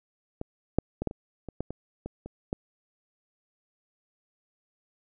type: clicks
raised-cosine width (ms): 2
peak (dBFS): -20 / -8 / -17 / -14 / -25 / -24 / -17 / -22 / -22 / -26 / -15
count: 11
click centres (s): 0.414 / 0.786 / 1.02 / 1.073 / 1.111 / 1.487 / 1.606 / 1.706 / 2.06 / 2.26 / 2.529
effects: none